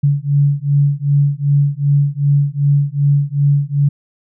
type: beating tone pair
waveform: sine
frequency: 141.4 / 144 Hz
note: C#3 / D3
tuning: +35 / -34 cents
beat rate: 2.6 Hz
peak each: -14 dBFS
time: 0.03-3.89 s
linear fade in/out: 10 ms
effects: none